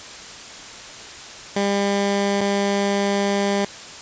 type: tone pair in turn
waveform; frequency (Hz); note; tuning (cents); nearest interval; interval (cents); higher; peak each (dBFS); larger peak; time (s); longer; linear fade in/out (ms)
15% pulse; 200 / 200; G3 / G3; +35 / +35; unison; 0; neither; -12; neither; 1.56-2.41 / 2.41-3.65; second; 5
effects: white hiss -37 dBFS RMS until 4.01 s + resampled to 16000 Hz